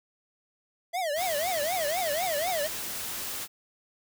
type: tone with vibrato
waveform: square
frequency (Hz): 659.3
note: E5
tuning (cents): 0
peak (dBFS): -28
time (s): 0.93-2.68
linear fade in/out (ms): 20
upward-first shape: triangle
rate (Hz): 4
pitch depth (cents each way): 280
type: noise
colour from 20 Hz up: white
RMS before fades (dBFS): -35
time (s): 1.15-3.48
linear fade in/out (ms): 50
effects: none